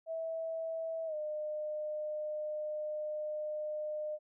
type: tone with pitch glide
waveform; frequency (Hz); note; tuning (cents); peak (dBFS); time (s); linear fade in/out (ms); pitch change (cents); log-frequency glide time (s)
sine; 651 to 607.4; E5 to D#5; -22 to -42; -35; 0.06-4.19; 50; -120; 1.06-1.15
effects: none